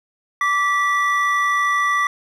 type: tone pair together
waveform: triangle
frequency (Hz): 1164 / 1957.6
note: D6 / B6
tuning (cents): -16 / -16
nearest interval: major sixth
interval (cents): 900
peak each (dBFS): -16 / -18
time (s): 0.41-2.07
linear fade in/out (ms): 2
effects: none